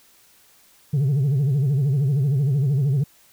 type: tone with vibrato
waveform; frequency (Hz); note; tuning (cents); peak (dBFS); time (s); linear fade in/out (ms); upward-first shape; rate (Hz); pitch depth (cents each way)
sine; 138.59; C#3; 0; -14; 0.93-3.04; 10; sine; 13; 150
effects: tanh soft clip ceiling -16 dBFS + white hiss -55 dBFS RMS until 3.32 s